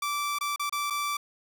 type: tone with dropouts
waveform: sawtooth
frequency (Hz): 1165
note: D6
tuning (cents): -14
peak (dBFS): -24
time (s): 0.02-1.17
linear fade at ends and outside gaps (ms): 5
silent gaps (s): 0.387-0.409 / 0.561-0.595 / 0.696-0.724 / 0.901-0.905
effects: none